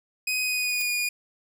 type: tone with pitch glide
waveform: sawtooth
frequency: 2507 to 2444 Hz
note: D#7 to D#7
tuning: +12 to -32 cents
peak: -21 dBFS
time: 0.27-1.09 s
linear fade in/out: 5 ms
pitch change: -44 cents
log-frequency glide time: 0.43-0.91 s
type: noise with exponential growth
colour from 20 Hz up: violet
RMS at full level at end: -29 dBFS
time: 0.75-0.82 s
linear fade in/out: 2 ms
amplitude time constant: 15 ms
effects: none